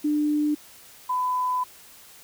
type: tone pair in turn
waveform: sine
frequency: 298.3 / 1003.4 Hz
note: D4 / B5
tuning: +27 / +27 cents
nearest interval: octave + major sixth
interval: 2100 cents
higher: second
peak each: -20 / -22 dBFS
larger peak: first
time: 0.04-0.55 / 1.09-1.64 s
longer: second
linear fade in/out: 10 ms
effects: white hiss -49 dBFS RMS until 2.23 s